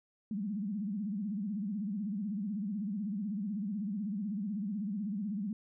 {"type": "tone with vibrato", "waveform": "sine", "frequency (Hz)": 203.9, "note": "G#3", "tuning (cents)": -32, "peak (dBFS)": -33, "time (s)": [0.31, 5.53], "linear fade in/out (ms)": 2, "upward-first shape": "sine", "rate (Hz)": 16, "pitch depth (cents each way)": 160, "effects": []}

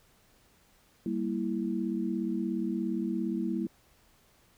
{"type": "chord", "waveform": "sine", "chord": "E diminished", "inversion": "first", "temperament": "equal", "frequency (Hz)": [196, 233.1, 329.6], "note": ["G3", "Bb3", "E4"], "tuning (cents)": [0, 0, 0], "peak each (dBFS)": [-33, -33, -33], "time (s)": [1.06, 3.67], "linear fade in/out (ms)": 2, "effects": ["pink hiss -64 dBFS RMS until 4.57 s"]}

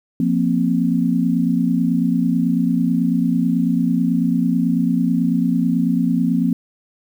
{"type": "chord", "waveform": "sine", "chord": "F suspended fourth", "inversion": "none", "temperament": "just", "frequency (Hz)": [174.61, 232.8, 261.9], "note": ["F3", "Bb3", "C4"], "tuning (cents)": [0, -2, 2], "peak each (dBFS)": -19, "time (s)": [0.2, 6.53], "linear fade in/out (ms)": 2, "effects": ["8-bit"]}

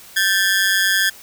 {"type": "ring-modulated tone", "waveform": "sawtooth", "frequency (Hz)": 1661.2, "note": "G#6", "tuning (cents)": 0, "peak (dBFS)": -8, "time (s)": [0.16, 1.1], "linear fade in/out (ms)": 10, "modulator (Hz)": 95.6, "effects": ["white hiss -42 dBFS RMS until 1.22 s"]}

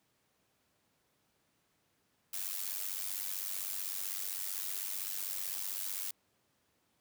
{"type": "noise with amplitude modulation", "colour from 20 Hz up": "blue", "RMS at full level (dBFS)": -35, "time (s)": [2.33, 6.11], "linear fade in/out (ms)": 5, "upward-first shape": "sine", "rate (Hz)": 95.7, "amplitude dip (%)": 80, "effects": ["pink hiss -75 dBFS RMS until 7 s", "high-pass 100 Hz 12 dB/octave"]}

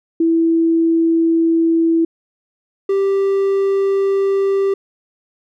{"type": "tone pair in turn", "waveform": ["sine", "triangle"], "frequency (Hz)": [329.6, 392.2], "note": ["E4", "G4"], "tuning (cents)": [0, 1], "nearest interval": "minor third", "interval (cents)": 301, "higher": "second", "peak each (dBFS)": -11, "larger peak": "neither", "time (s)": [[0.2, 2.05], [2.89, 4.74]], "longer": "neither", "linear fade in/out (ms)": 5, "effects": []}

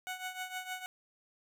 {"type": "tone with tremolo", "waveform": "15% pulse", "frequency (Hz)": 740, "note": "F#5", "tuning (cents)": 0, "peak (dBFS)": -29, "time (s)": [0.07, 0.86], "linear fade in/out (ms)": 0, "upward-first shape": "triangle", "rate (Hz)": 6.5, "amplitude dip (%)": 80, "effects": []}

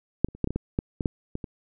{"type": "clicks", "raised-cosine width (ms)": 3, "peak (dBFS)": [-6, -30, -30, -10, -15, -17, -14, -11, -16, -10, -18, -21], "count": 12, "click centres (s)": [0.246, 0.286, 0.35, 0.443, 0.474, 0.506, 0.56, 0.789, 1.008, 1.058, 1.354, 1.442], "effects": []}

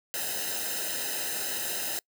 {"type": "noise with comb filter", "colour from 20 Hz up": "white", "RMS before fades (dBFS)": -32, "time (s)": [0.14, 1.99], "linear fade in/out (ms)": 0, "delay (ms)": 0.88, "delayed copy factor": -0.9, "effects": ["noise-tail reverb RT60 0.1 s tail -26 dB re dry"]}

